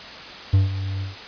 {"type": "tone with ADSR envelope", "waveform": "triangle", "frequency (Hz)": 96.7, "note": "G2", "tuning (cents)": -23, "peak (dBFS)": -9, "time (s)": [0.53, 1.16], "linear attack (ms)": 10, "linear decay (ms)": 150, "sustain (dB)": -13, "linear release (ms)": 150, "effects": ["white hiss -37 dBFS RMS until 1.27 s", "resampled to 11025 Hz"]}